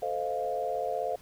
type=chord; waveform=sine; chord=F dominant seventh; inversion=first; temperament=equal with one note detuned; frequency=440 / 517.2 / 622.3 / 698.5 Hz; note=A4 / C5 / Eb5 / F5; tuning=0 / -20 / 0 / 0 cents; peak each=-36 / -34 / -36 / -32 dBFS; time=0.02-1.16 s; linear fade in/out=5 ms; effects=pink hiss -56 dBFS RMS until 1.21 s